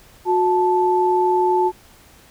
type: tone pair together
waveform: sine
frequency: 364.1 / 876 Hz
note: F#4 / A5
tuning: -28 / -8 cents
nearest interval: octave + minor third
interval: 1520 cents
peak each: -17 dBFS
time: 0.25-1.72 s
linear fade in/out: 50 ms
effects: pink hiss -49 dBFS RMS until 2.3 s